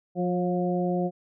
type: harmonic tone with a mistuned harmonic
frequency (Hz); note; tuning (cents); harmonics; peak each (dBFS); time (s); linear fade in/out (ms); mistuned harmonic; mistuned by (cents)
178.1; F3; +34; 1 / 2 / 3 / 4; -26 / -29 / -31 / -32; 0.15-1.11; 50; 3; +22
effects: none